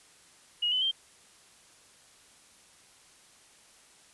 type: tone with pitch steps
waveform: sine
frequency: 2888 / 3021 / 3160 Hz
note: F#7 / F#7 / G7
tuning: -43 / +35 / +13 cents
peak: -25 dBFS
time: 0.62-0.914 s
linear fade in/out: 10 ms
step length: 98 ms
effects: white hiss -58 dBFS RMS until 4.13 s + resampled to 24000 Hz